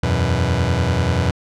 sawtooth chord, E suspended second, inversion none, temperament just, 82.41 / 92.71 / 123.61 Hz, E2 / F#2 / B2, 0 / +4 / +2 cents, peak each -16 dBFS, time 0.03-1.31 s, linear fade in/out 5 ms, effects low-pass 6000 Hz 12 dB/octave

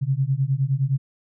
sine beating tone pair, 130.6 / 140.3 Hz, C3 / C#3, -3 / +21 cents, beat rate 9.7 Hz, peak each -22 dBFS, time 0.01-0.98 s, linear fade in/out 20 ms, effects none

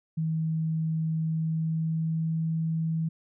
sine tone with pitch glide, 160 to 161.77 Hz, D#3 to E3, +49 to -32 cents, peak -25 dBFS, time 0.17-3.09 s, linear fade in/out 10 ms, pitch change +19 cents, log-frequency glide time 1.18-2.45 s, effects none

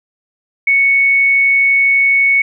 sine tone, 2217 Hz, C#7, in tune, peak -8 dBFS, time 0.67-2.42 s, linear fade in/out 5 ms, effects none

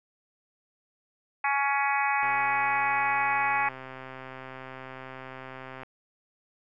harmonic tone, 279.5 Hz, C#4, 14 cents sharp, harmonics 3 / 4 / 5 / 6 / 7 / 8 / 9, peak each -27 / -31 / -35 / -33 / -32 / -33 / -34 dBFS, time 1.44-3.69 s, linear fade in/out 5 ms
click train, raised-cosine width 0.5 ms, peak -26 dBFS, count 473, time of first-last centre 2.23-5.833 s, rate 131 Hz
effects none

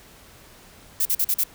violet noise bursts, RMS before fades -21 dBFS, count 5, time 1-1.438 s, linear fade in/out 5 ms, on 54 ms, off 42 ms, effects pink hiss -49 dBFS RMS until 1.54 s

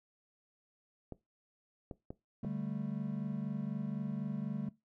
clicks, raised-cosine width 2 ms, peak -29 dBFS, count 4, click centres 1.123 / 1.912 / 2.105 / 2.448 s
triangle chord, D suspended fourth, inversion none, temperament equal, 146.83 / 196 / 220 Hz, D3 / G3 / A3, 0 / 0 / 0 cents, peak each -38 dBFS, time 2.43-4.69 s, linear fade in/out 5 ms
effects noise-tail reverb RT60 0.2 s tail -19 dB re dry

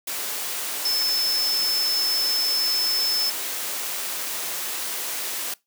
sine tone in noise, 5260 Hz, E8, 5 cents flat, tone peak -20 dBFS, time 0.85-3.3 s, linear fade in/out 5 ms, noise white, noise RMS -29 dBFS, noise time 0.07-5.54 s, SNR +6 dB, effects noise-tail reverb RT60 0.2 s tail -22 dB re dry + high-pass 300 Hz 12 dB/octave

